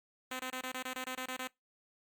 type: tone bursts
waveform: 5% pulse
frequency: 256.7 Hz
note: C4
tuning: 33 cents flat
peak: -26 dBFS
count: 11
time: 0.31-1.475 s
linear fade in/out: 5 ms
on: 85 ms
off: 23 ms
effects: noise-tail reverb RT60 0.2 s tail -25 dB re dry + Opus 48 kbps